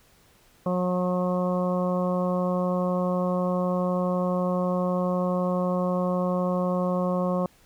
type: harmonic tone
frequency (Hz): 180.8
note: F#3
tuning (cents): -40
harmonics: 1 / 2 / 3 / 4 / 5 / 6 / 7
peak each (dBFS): -25 / -34 / -27 / -36 / -40 / -33 / -44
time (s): 0.66-7.46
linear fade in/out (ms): 2
effects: pink hiss -59 dBFS RMS until 7.65 s